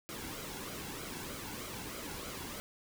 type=noise with flanger; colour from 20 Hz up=pink; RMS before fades=-43 dBFS; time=0.09-2.6 s; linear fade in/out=0 ms; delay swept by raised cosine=1.1 to 1.67 ms; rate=3.2 Hz; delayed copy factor=-0.55; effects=none